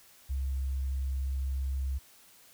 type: tone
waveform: sine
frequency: 67 Hz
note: C2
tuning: 42 cents sharp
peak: -28 dBFS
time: 0.29-1.99 s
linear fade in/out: 20 ms
effects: tanh soft clip ceiling -25 dBFS + white hiss -58 dBFS RMS until 2.53 s